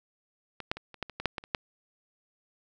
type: clicks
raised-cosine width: 0.3 ms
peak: -22 / -12 / -25 / -30 / -16 / -26 / -20 / -9 / -17 / -30 / -11 dBFS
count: 11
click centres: 0.603 / 0.715 / 0.77 / 0.943 / 1.027 / 1.097 / 1.2 / 1.257 / 1.382 / 1.439 / 1.548 s
effects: none